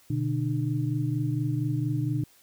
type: tone cluster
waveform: sine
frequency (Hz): 123.7 / 148 / 301.2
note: B2 / D3 / D4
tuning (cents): +3 / +14 / +44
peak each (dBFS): -27 / -30 / -31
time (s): 0.1-2.24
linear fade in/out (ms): 5
effects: white hiss -59 dBFS RMS until 2.42 s

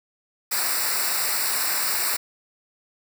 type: noise with comb filter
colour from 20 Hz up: white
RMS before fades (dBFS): -24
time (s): 0.51-2.17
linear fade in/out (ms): 10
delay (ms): 0.31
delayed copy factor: -0.9
effects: none

